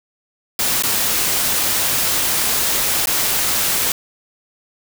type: noise with dropouts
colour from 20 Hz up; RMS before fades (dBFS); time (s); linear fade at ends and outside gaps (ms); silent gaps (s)
white; -18; 0.59-3.92; 2; 0.824-0.835 / 3.058-3.071
effects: none